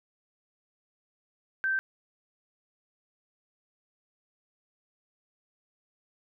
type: tone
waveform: sine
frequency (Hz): 1556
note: G6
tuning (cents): -13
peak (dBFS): -25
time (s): 1.64-1.79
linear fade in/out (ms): 0
effects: none